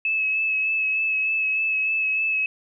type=tone with vibrato; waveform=sine; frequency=2593 Hz; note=E7; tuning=29 cents flat; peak=-20 dBFS; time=0.05-2.46 s; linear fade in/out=2 ms; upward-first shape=sine; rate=3.3 Hz; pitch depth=20 cents each way; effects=none